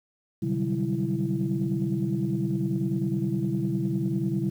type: tone cluster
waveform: sine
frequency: 128 / 147.2 / 186.5 / 196.4 / 331.3 Hz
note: C3 / D3 / F#3 / G3 / E4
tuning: -38 / +4 / +14 / +4 / +9 cents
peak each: -30 dBFS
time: 0.42-4.5 s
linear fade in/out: 10 ms
effects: tanh soft clip ceiling -15 dBFS + 9-bit